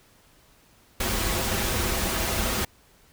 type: noise with comb filter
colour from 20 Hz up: pink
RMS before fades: -26 dBFS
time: 1-2.65 s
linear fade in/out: 5 ms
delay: 6.8 ms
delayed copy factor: -0.6
effects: pink hiss -58 dBFS RMS until 3.12 s